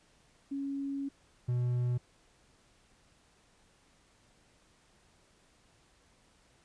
sine / triangle tone pair in turn, 277.2 / 122.84 Hz, C#4 / B2, 0 / -9 cents, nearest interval octave + major second, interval 1409 cents, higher first, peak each -33 / -26 dBFS, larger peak second, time 0.51-1.09 / 1.48-1.98 s, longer first, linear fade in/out 10 ms, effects pink hiss -66 dBFS RMS until 6.64 s + resampled to 22050 Hz

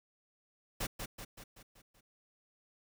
pink noise with echo, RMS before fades -36 dBFS, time 0.8-0.87 s, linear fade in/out 10 ms, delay 190 ms, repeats 6, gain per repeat -5 dB, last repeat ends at 2.01 s, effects none

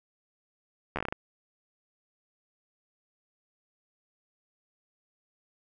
slowing click train, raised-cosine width 0.5 ms, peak -16 dBFS, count 8, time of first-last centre 0.96-1.125 s, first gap 12 ms, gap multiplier 1.22, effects none

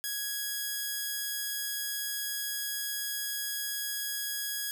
5% pulse tone, 1661.2 Hz, G#6, in tune, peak -21 dBFS, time 0.04-4.71 s, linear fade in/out 0 ms, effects none

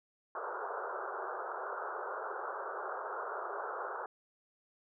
white band-pass noise, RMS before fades -40 dBFS, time 0.35-4.06 s, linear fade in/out 2 ms, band 370 to 1500 Hz, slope 96 dB/octave, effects none

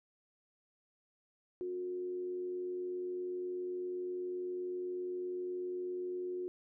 sine tone with frequency modulation, 361.7 Hz, F#4, 39 cents flat, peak -36 dBFS, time 1.61-6.48 s, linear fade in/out 0 ms, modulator 92.2 Hz, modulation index 0.25, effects none

